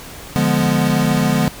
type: chord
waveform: square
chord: D diminished seventh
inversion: none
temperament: equal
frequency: 146.83 / 174.61 / 207.7 / 246.9 Hz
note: D3 / F3 / Ab3 / Cb4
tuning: 0 / 0 / 0 / 0 cents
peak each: -20 dBFS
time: 0.36-1.48 s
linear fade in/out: 0 ms
effects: pink hiss -35 dBFS RMS until 1.6 s